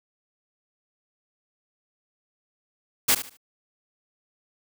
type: noise with echo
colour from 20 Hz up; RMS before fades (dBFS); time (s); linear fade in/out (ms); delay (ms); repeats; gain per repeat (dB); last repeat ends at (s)
white; -19; 3.08-3.15; 10; 74; 3; -12; 3.372
effects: none